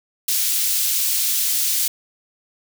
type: high-pass noise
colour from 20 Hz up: white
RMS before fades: -20 dBFS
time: 0.28-1.88 s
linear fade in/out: 5 ms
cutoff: 3500 Hz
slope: 12 dB/octave
effects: none